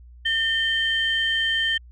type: tone pair together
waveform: sine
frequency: 1811 / 3118 Hz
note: A6 / G7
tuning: +49 / -10 cents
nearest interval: major sixth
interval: 941 cents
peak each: -22 dBFS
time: 0.25-1.78 s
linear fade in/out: 10 ms
effects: tanh soft clip ceiling -12 dBFS + added 60 Hz sine -43 dBFS peak until 1.91 s